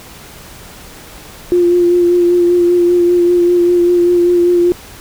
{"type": "tone with vibrato", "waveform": "sine", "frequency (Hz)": 350.7, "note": "F4", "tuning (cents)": 7, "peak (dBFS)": -7, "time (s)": [1.52, 4.72], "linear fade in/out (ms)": 0, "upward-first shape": "sine", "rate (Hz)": 5.1, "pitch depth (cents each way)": 20, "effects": ["pink hiss -35 dBFS RMS until 5 s"]}